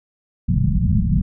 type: low-pass noise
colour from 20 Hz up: white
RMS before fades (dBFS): -17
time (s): 0.48-1.22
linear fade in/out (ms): 10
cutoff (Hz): 220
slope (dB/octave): 96
effects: none